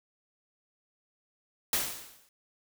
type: noise with exponential decay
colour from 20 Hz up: white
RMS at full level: -26 dBFS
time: 1.73-2.29 s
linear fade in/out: 2 ms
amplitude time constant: 120 ms
effects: none